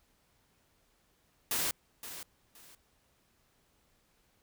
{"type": "noise with echo", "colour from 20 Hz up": "white", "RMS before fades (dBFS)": -32, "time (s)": [1.51, 1.71], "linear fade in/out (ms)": 2, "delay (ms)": 520, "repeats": 2, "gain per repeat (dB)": -12, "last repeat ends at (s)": 2.75, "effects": ["pink hiss -71 dBFS RMS until 4.42 s"]}